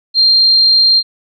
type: tone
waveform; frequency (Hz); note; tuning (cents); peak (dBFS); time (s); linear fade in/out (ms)
sine; 4186; C8; 0; -6; 0.14-1.03; 50
effects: none